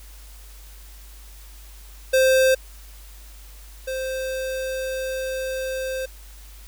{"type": "tone pair in turn", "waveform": "square", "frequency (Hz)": [523.3, 523.3], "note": ["C5", "C5"], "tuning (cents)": [0, 0], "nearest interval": "unison", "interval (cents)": 0, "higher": "neither", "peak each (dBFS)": [-15, -26], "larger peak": "first", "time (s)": [[2.13, 2.55], [3.87, 6.06]], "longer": "second", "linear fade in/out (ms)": 10, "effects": ["added 50 Hz sine -41 dBFS peak until 6.67 s", "white hiss -49 dBFS RMS until 6.67 s"]}